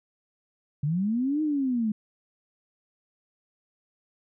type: linear two-way sweep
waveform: sine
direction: up then down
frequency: 137.3 to 313 to 207.9 Hz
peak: -23 dBFS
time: 0.83-1.92 s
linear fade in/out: 5 ms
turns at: 1.42 s
effects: none

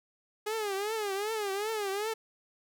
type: tone with vibrato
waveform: sawtooth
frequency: 415.3 Hz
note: G#4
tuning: in tune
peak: -27 dBFS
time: 0.46-2.14 s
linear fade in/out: 10 ms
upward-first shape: triangle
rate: 2.6 Hz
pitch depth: 150 cents each way
effects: none

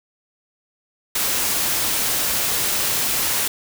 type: noise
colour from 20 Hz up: white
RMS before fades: -21 dBFS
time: 1.15-3.48 s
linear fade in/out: 5 ms
effects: none

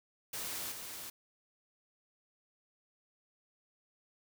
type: noise with echo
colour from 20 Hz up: white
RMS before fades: -40 dBFS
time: 0.33-0.72 s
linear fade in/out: 5 ms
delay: 380 ms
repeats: 1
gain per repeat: -5 dB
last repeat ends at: 1.1 s
effects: none

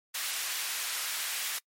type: high-pass noise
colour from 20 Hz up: pink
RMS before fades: -34 dBFS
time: 0.14-1.59 s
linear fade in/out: 10 ms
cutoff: 1700 Hz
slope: 12 dB/octave
effects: noise-tail reverb RT60 0.1 s tail -26 dB re dry + MP3 64 kbps

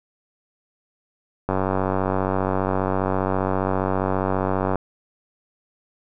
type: click train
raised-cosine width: 1 ms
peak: -8 dBFS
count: 311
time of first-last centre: 1.49-4.757 s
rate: 94.9 Hz
effects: none

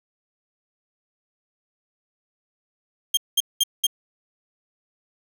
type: tone bursts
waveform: sawtooth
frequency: 3202 Hz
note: G7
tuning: 36 cents sharp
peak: -13 dBFS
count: 4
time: 3.14-3.868 s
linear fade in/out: 5 ms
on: 32 ms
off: 200 ms
effects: 8-bit

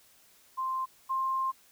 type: tone pair in turn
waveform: sine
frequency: 1046.5 / 1056.8 Hz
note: C6 / C6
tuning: 0 / +17 cents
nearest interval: unison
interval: 17 cents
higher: second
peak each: -29 / -27 dBFS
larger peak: second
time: 0.57-0.86 / 1.09-1.52 s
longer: second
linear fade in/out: 20 ms
effects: white hiss -61 dBFS RMS until 1.71 s

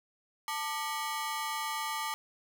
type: ring-modulated tone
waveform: sawtooth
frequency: 1040 Hz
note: C6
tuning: 11 cents flat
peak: -26 dBFS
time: 0.48-2.14 s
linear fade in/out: 0 ms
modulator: 154 Hz
effects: none

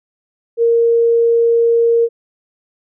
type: tone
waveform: sine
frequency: 464.9 Hz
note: A#4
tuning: 5 cents flat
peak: -9 dBFS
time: 0.57-2.09 s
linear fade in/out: 50 ms
effects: none

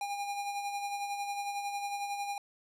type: tone with tremolo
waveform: square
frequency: 808 Hz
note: G#5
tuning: 48 cents flat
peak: -33 dBFS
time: 0.01-2.38 s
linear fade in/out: 2 ms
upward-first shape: sine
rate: 11 Hz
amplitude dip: 45%
effects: low-pass 12000 Hz 12 dB/octave

